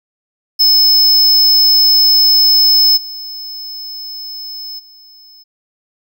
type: tone with level steps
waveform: square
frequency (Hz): 5210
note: E8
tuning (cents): -21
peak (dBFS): -7 / -25 / -39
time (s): 0.59-5.44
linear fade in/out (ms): 20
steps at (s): 2.96 / 4.78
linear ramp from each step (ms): 20
effects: none